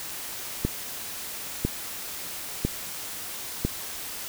click train, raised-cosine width 3 ms, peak -10 dBFS, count 4, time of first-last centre 0.65-3.65 s, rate 1 Hz, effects white hiss -36 dBFS RMS until 4.28 s

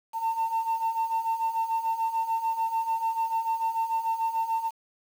sine beating tone pair, 898 / 904.8 Hz, A5 / A5, +35 / +48 cents, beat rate 6.8 Hz, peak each -29 / -25 dBFS, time 0.13-4.71 s, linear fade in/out 50 ms, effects tanh soft clip ceiling -21 dBFS + 8-bit

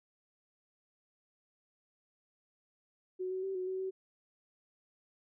sine tone with pitch steps, 369.8 / 374.8 / 385.3 / 368.5 / 376.2 / 379.2 Hz, F#4 / F#4 / G4 / F#4 / F#4 / F#4, -1 / +22 / -30 / -7 / +29 / +43 cents, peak -34 dBFS, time 3.19-3.91 s, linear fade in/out 20 ms, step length 120 ms, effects none

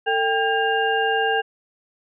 sine tone cluster, 447.4 / 790 / 1615 / 2803 Hz, A4 / G5 / G#6 / F7, +29 / +13 / -49 / +6 cents, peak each -23 / -22 / -23 / -28 dBFS, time 0.06-1.42 s, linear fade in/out 20 ms, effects none

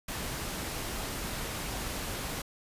pink noise, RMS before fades -36 dBFS, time 0.08-2.42 s, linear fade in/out 5 ms, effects resampled to 32000 Hz

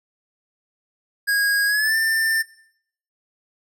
square tone with pitch glide, 1641 to 1789.5 Hz, G#6 to A6, -21 to +29 cents, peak -18 dBFS, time 1.27-2.43 s, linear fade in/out 20 ms, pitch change +150 cents, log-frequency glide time 1.66-1.96 s, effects noise-tail reverb RT60 0.7 s tail -21 dB re dry

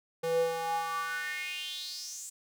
square tone with high-pass filter sweep, 164.81 Hz, E3, in tune, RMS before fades -34 dBFS, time 0.23-2.3 s, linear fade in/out 10 ms, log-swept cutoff 390 to 7800 Hz, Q 5.9, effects none

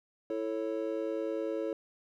triangle chord, A major, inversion second, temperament just, 330 / 440 / 550 Hz, E4 / A4 / C#5, +2 / 0 / -14 cents, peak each -34 dBFS, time 0.3-1.73 s, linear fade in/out 2 ms, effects none

